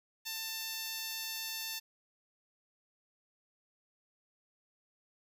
10% pulse tone with band-pass filter, 892 Hz, A5, 23 cents sharp, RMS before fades -40 dBFS, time 0.25-1.8 s, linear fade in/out 20 ms, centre 10000 Hz, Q 0.54, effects none

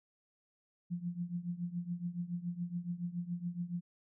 sine tone with tremolo, 174.61 Hz, F3, in tune, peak -32 dBFS, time 0.9-3.81 s, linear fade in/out 20 ms, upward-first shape triangle, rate 7.1 Hz, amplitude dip 90%, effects none

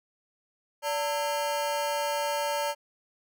40% pulse ring-modulated tone, 740 Hz, F#5, in tune, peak -23 dBFS, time 0.82-2.75 s, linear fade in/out 50 ms, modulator 162 Hz, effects none

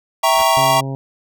square chord, E diminished seventh, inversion none, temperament equal, 659.3 / 784 / 932.3 / 1108.7 Hz, E5 / G5 / Bb5 / Db6, 0 / 0 / 0 / 0 cents, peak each -18 / -20 / -17 / -19 dBFS, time 0.23-0.81 s, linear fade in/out 10 ms
pink noise with exponential growth, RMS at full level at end -26 dBFS, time 0.27-0.42 s, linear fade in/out 1 ms, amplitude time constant 31 ms
harmonic tone, 135.2 Hz, C#3, 43 cents flat, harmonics 1 / 2 / 3 / 4 / 5 / 6 / 7, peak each -23 / -29 / -33 / -35 / -37 / -39 / -40 dBFS, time 0.57-0.95 s, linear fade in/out 0 ms
effects none

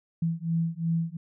sine beating tone pair, 164.3 / 167.1 Hz, E3 / E3, -5 / +24 cents, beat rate 2.8 Hz, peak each -28 dBFS, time 0.22-1.17 s, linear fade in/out 5 ms, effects none

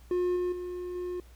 triangle tone with level steps, 358.2 Hz, F4, 44 cents sharp, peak -23 / -25 / -32 / -30 dBFS, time 0.11-1.2 s, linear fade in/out 2 ms, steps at 0.36 / 0.52 / 0.95 s, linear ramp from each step 5 ms, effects added 60 Hz sine -50 dBFS peak until 1.35 s + pink hiss -61 dBFS RMS until 1.35 s

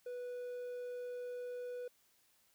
triangle tone, 492.2 Hz, B4, 6 cents flat, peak -39 dBFS, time 0.06-1.88 s, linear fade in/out 5 ms, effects white hiss -72 dBFS RMS until 2.54 s

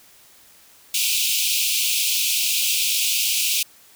pink high-pass noise, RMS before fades -21 dBFS, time 0.94-3.63 s, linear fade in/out 5 ms, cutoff 2400 Hz, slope 96 dB/octave, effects white hiss -51 dBFS RMS until 3.95 s

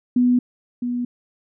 sine tone pair in turn, 246.9 / 243.9 Hz, B3 / B3, 0 / -21 cents, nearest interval unison, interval 21 cents, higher first, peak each -13 / -21 dBFS, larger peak first, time 0.16-0.39 / 0.82-1.05 s, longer neither, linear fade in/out 5 ms, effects none

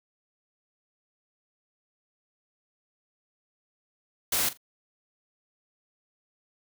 white noise with echo, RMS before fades -26 dBFS, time 4.32-4.49 s, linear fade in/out 5 ms, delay 42 ms, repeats 2, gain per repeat -15 dB, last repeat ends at 4.574 s, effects none

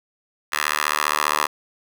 10% pulse tone with high-pass filter sweep, 75 Hz, D2, 37 cents sharp, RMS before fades -22 dBFS, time 0.52-1.47 s, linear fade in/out 10 ms, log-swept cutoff 1500 to 1000 Hz, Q 1.9, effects none

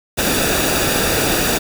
pink noise with comb filter, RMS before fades -17 dBFS, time 0.17-1.59 s, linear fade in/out 20 ms, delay 0.95 ms, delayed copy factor -0.55, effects none

